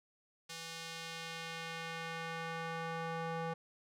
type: tone with band-pass filter sweep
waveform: square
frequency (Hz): 164.81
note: E3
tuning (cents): 0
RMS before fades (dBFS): -42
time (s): 0.49-3.54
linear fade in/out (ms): 10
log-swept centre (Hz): 5100 to 820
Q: 0.84
effects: none